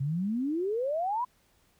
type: exponential sweep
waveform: sine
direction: up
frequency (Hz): 130.81 to 1020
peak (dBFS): -27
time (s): 0-1.25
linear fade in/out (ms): 10
effects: pink hiss -67 dBFS RMS until 1.79 s